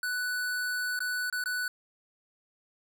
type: tone with dropouts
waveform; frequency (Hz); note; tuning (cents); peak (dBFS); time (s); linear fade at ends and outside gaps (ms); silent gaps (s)
square; 1487; F#6; +8; -30; 0.03-1.68; 2; 0.991-1.004 / 1.3-1.326 / 1.439-1.458
effects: none

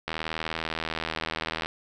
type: click train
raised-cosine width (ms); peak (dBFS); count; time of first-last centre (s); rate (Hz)
0.3; -13; 128; 0.08-1.66; 80.4
effects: none

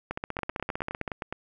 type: two click trains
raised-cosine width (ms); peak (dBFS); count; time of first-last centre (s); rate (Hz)
0.5; -16 / -17; 16 / 10; 0.11-1.078 / 0.39-1.326; 15.5 / 9.62
effects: none

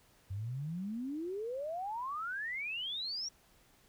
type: exponential sweep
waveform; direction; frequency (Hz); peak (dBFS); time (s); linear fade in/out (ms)
sine; up; 92.5 to 5740; -36; 0.3-3.29; 10
effects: pink hiss -66 dBFS RMS until 3.88 s

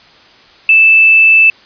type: tone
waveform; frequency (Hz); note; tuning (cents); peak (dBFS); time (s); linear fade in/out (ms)
sine; 2637; E7; 0; -3; 0.69-1.5; 2
effects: white hiss -42 dBFS RMS until 1.65 s + resampled to 11025 Hz

